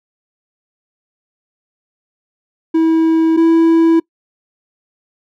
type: tone pair in turn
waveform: triangle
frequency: 324 / 328.9 Hz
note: E4 / E4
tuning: -30 / -4 cents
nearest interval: unison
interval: 26 cents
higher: second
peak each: -7 / -5 dBFS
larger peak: second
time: 2.74-3.37 / 3.37-4 s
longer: neither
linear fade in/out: 10 ms
effects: noise-tail reverb RT60 0.1 s tail -24 dB re dry